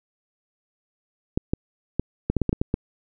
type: clicks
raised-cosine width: 3 ms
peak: -8 dBFS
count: 10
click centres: 1.375 / 1.535 / 1.996 / 2.3 / 2.367 / 2.417 / 2.493 / 2.529 / 2.615 / 2.741 s
effects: none